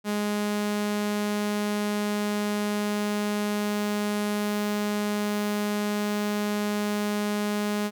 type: tone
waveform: sawtooth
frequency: 207.7 Hz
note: G#3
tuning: in tune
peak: -21 dBFS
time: 0.04-7.91 s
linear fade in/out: 50 ms
effects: none